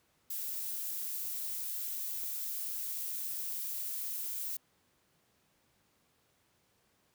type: noise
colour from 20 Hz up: violet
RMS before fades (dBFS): -38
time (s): 0.3-4.57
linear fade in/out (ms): 5
effects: pink hiss -72 dBFS RMS until 7.14 s + high-pass 80 Hz 12 dB/octave